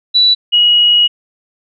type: tone pair in turn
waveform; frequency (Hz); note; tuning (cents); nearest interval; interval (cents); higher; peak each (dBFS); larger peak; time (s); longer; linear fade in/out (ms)
sine; 3949 / 2902; B7 / F#7; -1 / -34; perfect fourth; 533; first; -6; neither; 0.14-0.35 / 0.52-1.08; second; 20
effects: none